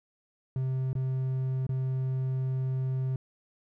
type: tone with dropouts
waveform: triangle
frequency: 130.81 Hz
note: C3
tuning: in tune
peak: -25 dBFS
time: 0.56-3.16 s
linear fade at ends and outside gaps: 2 ms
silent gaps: 0.931-0.952 / 1.667-1.692 s
effects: none